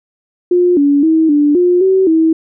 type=tone with pitch steps; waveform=sine; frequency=355.7 / 285.1 / 320.5 / 292.8 / 356 / 380 / 322.4 Hz; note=F4 / C#4 / E4 / D4 / F4 / F#4 / E4; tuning=+32 / +49 / -49 / -5 / +33 / +46 / -38 cents; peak=-7 dBFS; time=0.51-2.33 s; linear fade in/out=5 ms; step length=260 ms; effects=none